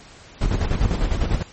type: noise with tremolo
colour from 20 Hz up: brown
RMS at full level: -18 dBFS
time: 0.41-1.43 s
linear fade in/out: 5 ms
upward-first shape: square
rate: 10 Hz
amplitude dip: 55%
effects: pink hiss -45 dBFS RMS until 1.52 s + MP3 32 kbps